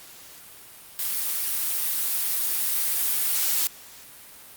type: noise with level ramp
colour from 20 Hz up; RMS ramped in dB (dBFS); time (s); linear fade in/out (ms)
blue; -27 to -23; 0.99-3.67; 0
effects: white hiss -46 dBFS RMS until 4.56 s + Opus 48 kbps